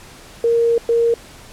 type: tone bursts at uneven times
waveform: sine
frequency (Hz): 465.8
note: A#4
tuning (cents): -1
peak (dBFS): -12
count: 2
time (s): 0.44-0.78 / 0.89-1.14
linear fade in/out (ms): 2
effects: pink hiss -41 dBFS RMS until 1.52 s + low-pass 11000 Hz 12 dB/octave